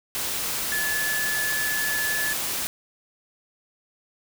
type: tone in noise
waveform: sine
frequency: 1723 Hz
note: A6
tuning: 37 cents flat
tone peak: -25 dBFS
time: 0.72-2.33 s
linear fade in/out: 0 ms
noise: white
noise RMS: -28 dBFS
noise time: 0.15-2.67 s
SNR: 0 dB
effects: none